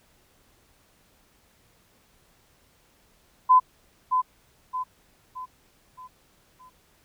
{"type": "tone with echo", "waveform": "sine", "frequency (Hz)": 1015, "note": "B5", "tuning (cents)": 47, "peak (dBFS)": -12, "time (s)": [3.49, 3.6], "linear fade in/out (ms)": 20, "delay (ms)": 620, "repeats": 5, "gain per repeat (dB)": -7, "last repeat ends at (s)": 6.7, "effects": ["pink hiss -62 dBFS RMS until 7.04 s"]}